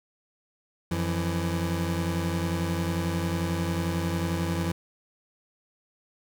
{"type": "tone pair together", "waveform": "25% pulse", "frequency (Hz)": [88.92, 166.7], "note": ["F2", "E3"], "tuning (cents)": [32, 20], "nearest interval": "major seventh", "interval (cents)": 1088, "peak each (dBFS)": -25, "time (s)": [0.91, 4.72], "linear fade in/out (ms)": 5, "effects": []}